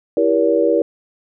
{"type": "chord", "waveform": "sine", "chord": "E diminished seventh", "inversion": "none", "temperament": "just", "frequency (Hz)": [329.6, 395.6, 474.7, 569.6], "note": ["E4", "G4", "Bb4", "Db5"], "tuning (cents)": [0, 16, 31, 47], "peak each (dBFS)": [-18, -20, -16, -18], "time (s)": [0.17, 0.82], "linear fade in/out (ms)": 2, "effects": []}